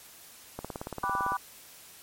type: click train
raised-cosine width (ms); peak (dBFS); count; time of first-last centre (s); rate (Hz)
1; -21; 14; 0.59-1.32; 17.8
type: chord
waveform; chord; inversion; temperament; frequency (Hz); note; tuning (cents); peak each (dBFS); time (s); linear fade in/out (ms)
sine; G major seventh; none; equal; 784 / 987.8 / 1174.7 / 1480; G5 / B5 / D6 / F#6; 0 / 0 / 0 / 0; -36 / -31 / -31 / -36; 1.03-1.37; 5
effects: white hiss -51 dBFS RMS until 2.02 s + MP3 64 kbps